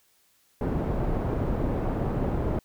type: low-pass noise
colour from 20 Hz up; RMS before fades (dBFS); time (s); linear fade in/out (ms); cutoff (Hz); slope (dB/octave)
pink; -27; 0.61-2.59; 2; 660; 12
effects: white hiss -65 dBFS RMS until 2.64 s